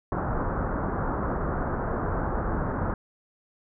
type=low-pass noise; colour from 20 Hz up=pink; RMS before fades=-28 dBFS; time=0.12-2.94 s; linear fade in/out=2 ms; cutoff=1500 Hz; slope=48 dB/octave; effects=none